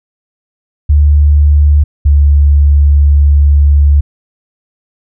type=tone pair in turn; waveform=sine; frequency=73.42 / 72.03 Hz; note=D2 / D2; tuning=0 / -33 cents; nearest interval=unison; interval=33 cents; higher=first; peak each=-3 dBFS; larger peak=neither; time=0.89-1.84 / 2.05-4.01 s; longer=second; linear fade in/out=10 ms; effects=none